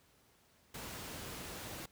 pink noise, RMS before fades -45 dBFS, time 0.74-1.86 s, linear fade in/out 5 ms, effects pink hiss -68 dBFS RMS until 1.91 s + high-pass 60 Hz 12 dB/octave

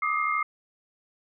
sine tone cluster, 1188 / 1260 / 2120 Hz, D6 / D#6 / C7, +20 / +21 / +22 cents, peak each -28 dBFS, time 0.02-0.43 s, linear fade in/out 5 ms, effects none

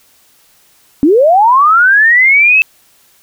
sine linear sweep, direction up, 265.2 to 2637 Hz, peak -4 dBFS, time 1.03-2.62 s, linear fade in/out 0 ms, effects white hiss -49 dBFS RMS until 3.22 s

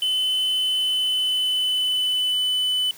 triangle tone with pitch glide, 3031 to 3000 Hz, F#7 to F#7, +41 to +23 cents, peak -18 dBFS, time 0.02-2.91 s, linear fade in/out 2 ms, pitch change -18 cents, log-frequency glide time 0.53-2.44 s, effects white hiss -45 dBFS RMS until 2.97 s

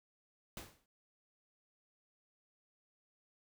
pink noise with exponential decay, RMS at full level -44 dBFS, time 0.57-0.86 s, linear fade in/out 2 ms, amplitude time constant 62 ms, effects none

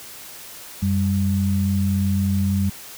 sine tone pair together, 92.5 / 196 Hz, F#2 / G3, 0 / 0 cents, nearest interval octave + minor second, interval 1300 cents, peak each -20 dBFS, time 0.82-2.7 s, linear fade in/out 10 ms, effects white hiss -39 dBFS RMS until 2.97 s

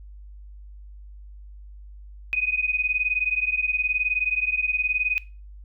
sine beating tone pair, 2489 / 2508 Hz, D#7 / D#7, 0 / +13 cents, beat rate 19 Hz, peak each -24 / -25 dBFS, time 2.33-5.18 s, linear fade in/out 0 ms, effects noise-tail reverb RT60 0.3 s tail -19 dB re dry + added 50 Hz sine -40 dBFS peak until 5.64 s

